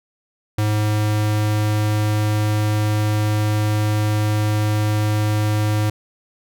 square tone, 106.1 Hz, G#2, 38 cents sharp, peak -17 dBFS, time 0.58-5.9 s, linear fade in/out 5 ms, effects none

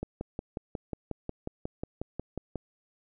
click train, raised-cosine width 2 ms, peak -20 dBFS, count 15, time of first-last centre 0.03-2.557 s, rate 5.54 Hz, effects none

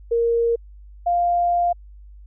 sine tone pair in turn, 466.2 / 698.5 Hz, A#4 / F5, 0 / 0 cents, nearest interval perfect fifth, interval 700 cents, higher second, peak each -16 dBFS, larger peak neither, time 0.11-0.56 / 1.06-1.73 s, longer second, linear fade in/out 10 ms, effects added 50 Hz sine -40 dBFS peak until 2.26 s

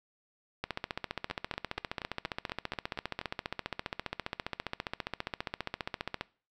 two click trains, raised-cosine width 0.3 ms, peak -17 / -21 dBFS, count 84 / 9, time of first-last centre 0.64-6.21 / 1.3-3.214 s, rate 14.9 / 4.18 Hz, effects noise-tail reverb RT60 0.4 s tail -21 dB re dry

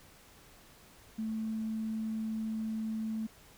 triangle tone with tanh clipping, 220.2 Hz, A3, 2 cents sharp, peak -32 dBFS, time 1.18-3.27 s, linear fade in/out 10 ms, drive 2 dB, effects pink hiss -58 dBFS RMS until 3.57 s

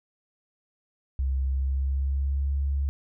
sine tone with pitch glide, 66.5 to 69.6 Hz, C2 to C#2, +29 to +8 cents, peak -23 dBFS, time 1.19-2.89 s, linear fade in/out 0 ms, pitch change +79 cents, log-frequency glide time 1.46-2.52 s, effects none

